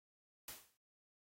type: noise with exponential decay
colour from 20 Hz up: white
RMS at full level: -45 dBFS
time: 0.48-0.77 s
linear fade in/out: 2 ms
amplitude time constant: 62 ms
effects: noise-tail reverb RT60 0.1 s tail -24 dB re dry + AAC 48 kbps